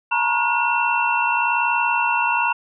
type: tone cluster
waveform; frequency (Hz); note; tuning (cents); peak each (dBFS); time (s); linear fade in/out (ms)
sine; 890 / 951 / 1088 / 1437 / 2705; A5 / A#5 / C#6 / F6 / E7; +20 / +34 / -33 / +49 / +44; -27 / -20 / -29 / -25 / -22; 0.11-2.53; 10
effects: none